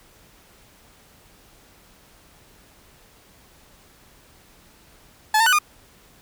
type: tone with pitch steps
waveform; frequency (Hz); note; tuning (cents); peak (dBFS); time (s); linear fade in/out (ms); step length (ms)
30% pulse; 862 / 904 / 1490 / 1218; A5 / A5 / F#6 / D#6; -36 / +47 / +12 / -37; -12; 5.34-5.588; 5; 62
effects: pink hiss -53 dBFS RMS until 6.21 s